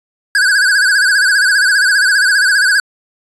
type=tone with vibrato; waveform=square; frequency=1568 Hz; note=G6; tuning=in tune; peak=-9 dBFS; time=0.35-2.8 s; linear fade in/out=2 ms; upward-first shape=sine; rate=15 Hz; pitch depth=110 cents each way; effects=resampled to 24000 Hz